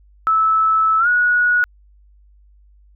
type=tone with pitch glide; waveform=sine; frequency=1307 to 1458.6 Hz; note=E6 to F#6; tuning=-15 to -25 cents; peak=-12 dBFS; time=0.27-1.64 s; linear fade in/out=0 ms; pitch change=+190 cents; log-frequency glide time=0.99-1.08 s; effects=added 50 Hz sine -47 dBFS peak until 2.95 s